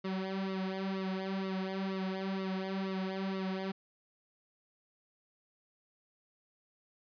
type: tone with flanger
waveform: sawtooth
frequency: 190.9 Hz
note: G3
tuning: 46 cents flat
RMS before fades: -36 dBFS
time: 0.04-3.72 s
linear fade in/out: 10 ms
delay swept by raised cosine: 1.2 to 4.5 ms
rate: 2.1 Hz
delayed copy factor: -0.85
effects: resampled to 11025 Hz